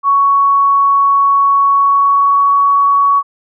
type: tone with pitch glide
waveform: sine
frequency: 1115 to 1122.8 Hz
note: C#6 to C#6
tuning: +10 to +22 cents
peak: -7 dBFS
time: 0.03-3.23 s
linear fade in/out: 50 ms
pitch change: +12 cents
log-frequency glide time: 1.72-2.54 s
effects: none